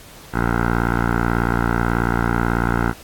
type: tone with low-pass filter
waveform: 10% pulse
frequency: 58.27 Hz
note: A#1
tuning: in tune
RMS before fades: -19 dBFS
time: 0.32-2.94 s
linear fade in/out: 50 ms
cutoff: 1400 Hz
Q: 3.9
effects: pink hiss -42 dBFS RMS until 3.03 s + AAC 64 kbps